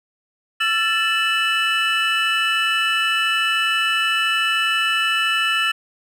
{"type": "tone cluster", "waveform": "triangle", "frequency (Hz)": [1343, 1754, 2627, 2960], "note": ["E6", "A6", "E7", "F#7"], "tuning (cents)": [32, -6, -7, 0], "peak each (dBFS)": -21, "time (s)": [0.6, 5.72], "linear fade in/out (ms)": 10, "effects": []}